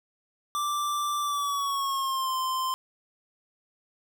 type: tone with pitch glide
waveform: square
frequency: 1174.7 to 1040.5 Hz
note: D6 to C6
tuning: 0 to -10 cents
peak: -27 dBFS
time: 0.55-2.74 s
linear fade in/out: 0 ms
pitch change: -210 cents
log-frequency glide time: 1.21-2.36 s
effects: none